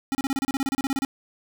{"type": "tone bursts", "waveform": "square", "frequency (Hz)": 271.8, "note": "C#4", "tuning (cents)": -34, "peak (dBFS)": -23, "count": 16, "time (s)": [0.12, 1.049], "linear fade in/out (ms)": 0, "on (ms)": 29, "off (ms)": 31, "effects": []}